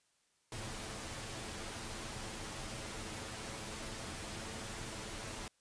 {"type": "noise with comb filter", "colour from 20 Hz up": "pink", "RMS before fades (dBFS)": -44, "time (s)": [0.52, 5.48], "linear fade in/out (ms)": 2, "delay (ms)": 9.1, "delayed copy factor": 0.55, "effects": ["white hiss -75 dBFS RMS until 5.6 s", "resampled to 22050 Hz"]}